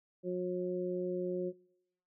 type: harmonic tone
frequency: 180.6 Hz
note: F#3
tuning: 42 cents flat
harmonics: 1 / 2 / 3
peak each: -39 / -35 / -39 dBFS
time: 0.23-1.53 s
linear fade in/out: 50 ms
effects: noise-tail reverb RT60 0.8 s tail -25 dB re dry